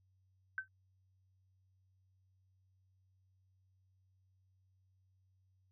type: tone with exponential decay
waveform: sine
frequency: 1539 Hz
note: G6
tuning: 32 cents flat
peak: -32 dBFS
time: 0.58-0.68 s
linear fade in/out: 1 ms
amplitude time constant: 20 ms
effects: added 94 Hz sine -70 dBFS peak until 5.71 s